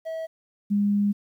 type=tone pair in turn; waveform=triangle / sine; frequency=647 / 203.8 Hz; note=E5 / G#3; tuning=-32 / -32 cents; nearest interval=octave + minor sixth; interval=2000 cents; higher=first; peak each=-27 / -19 dBFS; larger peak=second; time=0.05-0.27 / 0.7-1.13 s; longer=second; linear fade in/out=20 ms; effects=10-bit